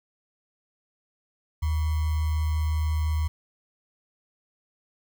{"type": "tone with sample-and-hold", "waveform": "sine", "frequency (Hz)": 77.9, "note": "D#2", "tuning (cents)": 3, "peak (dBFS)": -22, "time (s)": [1.62, 3.28], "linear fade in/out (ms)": 10, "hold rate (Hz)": 1050, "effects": []}